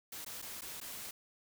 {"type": "noise with dropouts", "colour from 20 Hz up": "white", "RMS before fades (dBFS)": -45, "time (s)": [0.12, 1.11], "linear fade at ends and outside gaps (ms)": 5, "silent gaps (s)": [[0.248, 0.262], [0.418, 0.423], [0.61, 0.618], [0.803, 0.812]], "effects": []}